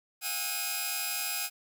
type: tone cluster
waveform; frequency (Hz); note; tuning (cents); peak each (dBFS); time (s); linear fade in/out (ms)
5% pulse; 724 / 808 / 1304 / 2497; F#5 / G#5 / E6 / D#7; -38 / -48 / -19 / +6; -28 / -27 / -29 / -23; 0.21-1.5; 50
effects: none